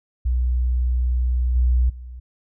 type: tone with level steps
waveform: sine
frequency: 61.74 Hz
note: B1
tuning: in tune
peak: -17 / -14 / -33 dBFS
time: 0.25-2.2 s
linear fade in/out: 10 ms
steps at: 1.55 / 1.89 s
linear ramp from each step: 10 ms
effects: none